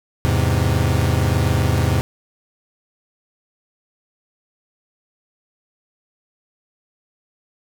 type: chord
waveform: 40% pulse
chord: E augmented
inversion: none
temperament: equal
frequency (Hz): 82.41 / 103.83 / 130.81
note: E2 / G#2 / B#2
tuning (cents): 0 / 0 / 0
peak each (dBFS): -19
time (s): 0.25-2.01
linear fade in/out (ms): 0
effects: none